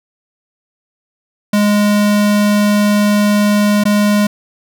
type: tone with dropouts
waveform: square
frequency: 207 Hz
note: G#3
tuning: 5 cents flat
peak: -10 dBFS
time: 1.53-4.27 s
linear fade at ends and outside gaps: 5 ms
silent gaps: 3.838-3.853 s
effects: none